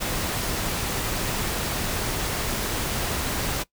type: noise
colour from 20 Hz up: pink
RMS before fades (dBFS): -27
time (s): 0-3.64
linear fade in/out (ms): 20
effects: noise-tail reverb RT60 0.1 s tail -20 dB re dry